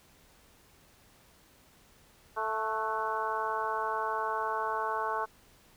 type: harmonic tone with a mistuned harmonic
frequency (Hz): 219.9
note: A3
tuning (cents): -1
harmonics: 2 / 3 / 4 / 5 / 6 / 7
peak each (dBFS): -38 / -39 / -34 / -34 / -40 / -39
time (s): 2.36-5.26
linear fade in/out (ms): 20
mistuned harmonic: 7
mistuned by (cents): -47
effects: pink hiss -61 dBFS RMS until 5.76 s